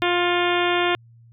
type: harmonic tone with a mistuned harmonic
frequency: 352 Hz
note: F4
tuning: 14 cents sharp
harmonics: 1 / 2 / 3 / 4 / 5 / 6 / 7 / 8 / 9 / 10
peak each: -22 / -25 / -27 / -28 / -29 / -30 / -30 / -31 / -32 / -32 dBFS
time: 0.02-0.95 s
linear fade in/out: 0 ms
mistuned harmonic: 6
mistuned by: +31 cents
effects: added 116 Hz sine -47 dBFS peak until 1.32 s